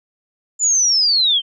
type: linear sweep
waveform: sine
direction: down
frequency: 7100 to 3063 Hz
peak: -12 dBFS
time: 0.59-1.42 s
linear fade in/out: 50 ms
effects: none